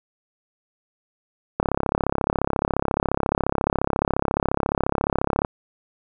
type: click train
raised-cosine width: 1 ms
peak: -6 dBFS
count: 133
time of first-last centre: 1.6-5.448 s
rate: 34.3 Hz
effects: none